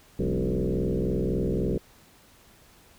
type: tone with frequency modulation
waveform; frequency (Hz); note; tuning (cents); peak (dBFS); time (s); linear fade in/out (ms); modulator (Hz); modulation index
sine; 116.54; A#2; 0; -23; 0.19-1.78; 5; 63.7; 5.7
effects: pink hiss -56 dBFS RMS until 2.98 s